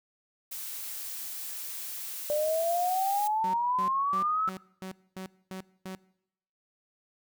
blue noise, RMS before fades -38 dBFS, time 0.51-3.28 s, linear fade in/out 10 ms
sine exponential sweep, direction up, 587.3 to 1318.5 Hz, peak -25 dBFS, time 2.3-4.49 s, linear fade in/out 0 ms
sawtooth tone bursts, 188.1 Hz, F#3, 29 cents sharp, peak -33 dBFS, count 8, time 3.44-5.95 s, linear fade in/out 0 ms, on 95 ms, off 250 ms
effects noise-tail reverb RT60 0.8 s tail -22 dB re dry

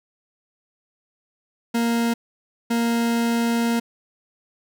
40% pulse tone bursts at uneven times, 233.1 Hz, A#3, in tune, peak -18 dBFS, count 2, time 1.74-2.14 / 2.7-3.8 s, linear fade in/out 10 ms, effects none

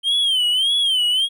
triangle tone with vibrato, 3137 Hz, G7, 1 cent sharp, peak -14 dBFS, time 0.03-1.29 s, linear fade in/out 50 ms, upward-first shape sine, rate 1.7 Hz, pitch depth 130 cents each way, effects none

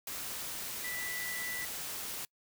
sine tone in noise, 1975.5 Hz, B6, in tune, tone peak -38 dBFS, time 0.84-1.65 s, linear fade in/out 2 ms, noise white, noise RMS -40 dBFS, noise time 0.07-2.25 s, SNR -1 dB, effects noise-tail reverb RT60 0.1 s tail -26 dB re dry

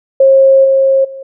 sine tone with level steps, 538 Hz, C5, 48 cents sharp, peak -3 / -6 / -24 dBFS, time 0.2-1.23 s, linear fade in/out 5 ms, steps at 0.64 / 1.04 s, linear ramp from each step 10 ms, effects none

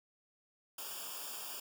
white noise with comb filter, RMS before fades -44 dBFS, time 0.78-1.6 s, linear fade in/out 5 ms, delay 0.49 ms, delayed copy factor -1, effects none

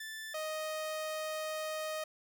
sawtooth tone pair in turn, 1760 / 623.4 Hz, A6 / D#5, 0 / +3 cents, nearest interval octave + tritone, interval 1797 cents, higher first, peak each -38 / -32 dBFS, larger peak second, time 0-0.34 / 0.34-2.04 s, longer second, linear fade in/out 5 ms, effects none

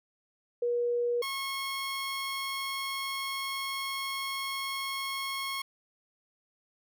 sine / 15% pulse tone pair in turn, 480 / 1088.2 Hz, B4 / C#6, -49 / -32 cents, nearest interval octave + major second, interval 1417 cents, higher second, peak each -26 dBFS, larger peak neither, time 0.62-1.22 / 1.22-5.62 s, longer second, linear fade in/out 5 ms, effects none

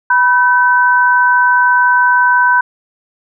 sine tone pair together, 983.1 / 1529 Hz, B5 / G6, -8 / -44 cents, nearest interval minor sixth, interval 764 cents, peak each -10 dBFS, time 0.1-2.61 s, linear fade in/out 5 ms, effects none

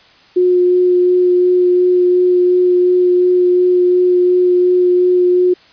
sine tone with vibrato, 360 Hz, F#4, 47 cents flat, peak -8 dBFS, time 0.36-5.54 s, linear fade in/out 10 ms, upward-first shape sine, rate 2.8 Hz, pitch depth 10 cents each way, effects white hiss -46 dBFS RMS until 5.72 s + resampled to 11025 Hz

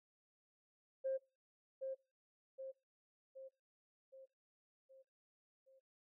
sine tone with echo, 532 Hz, C5, 29 cents sharp, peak -35 dBFS, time 1.04-1.18 s, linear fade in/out 20 ms, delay 770 ms, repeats 6, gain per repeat -5 dB, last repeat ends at 5.8 s, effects noise-tail reverb RT60 0.3 s tail -24 dB re dry + tanh soft clip ceiling -31 dBFS

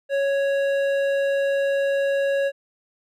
sine tone with hard clipping, 554.4 Hz, C#5, in tune, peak -21 dBFS, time 0.09-2.52 s, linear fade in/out 50 ms, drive 10 dB, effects none

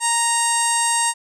sawtooth tone with low-pass filter, 932.3 Hz, A#5, in tune, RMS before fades -19 dBFS, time 0-1.14 s, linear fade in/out 50 ms, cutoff 8500 Hz, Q 9.8, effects none

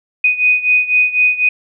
sine beating tone pair, 2489 / 2493 Hz, D#7 / D#7, 0 / +3 cents, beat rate 4 Hz, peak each -12 / -15 dBFS, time 0.24-1.49 s, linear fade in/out 5 ms, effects none

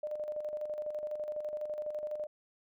sine tone with tremolo, 603 Hz, D5, 46 cents sharp, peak -33 dBFS, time 0.03-2.27 s, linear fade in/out 5 ms, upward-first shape square, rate 12 Hz, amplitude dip 50%, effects none

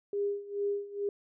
sine tone with tremolo, 405 Hz, G#4, 43 cents flat, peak -27 dBFS, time 0.13-1.09 s, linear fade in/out 2 ms, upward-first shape sine, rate 2.3 Hz, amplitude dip 85%, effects none

